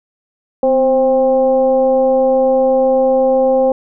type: tone with frequency modulation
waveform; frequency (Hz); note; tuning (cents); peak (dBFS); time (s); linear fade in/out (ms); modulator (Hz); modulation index
sine; 526; C5; +9; -9; 0.63-3.72; 2; 270; 0.65
effects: none